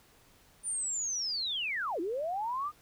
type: linear two-way sweep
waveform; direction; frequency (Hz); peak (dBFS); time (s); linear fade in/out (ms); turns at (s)
sine; down then up; 9397 to 315.8 to 1239; -31; 0.63-2.72; 50; 2
effects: pink hiss -62 dBFS RMS until 2.81 s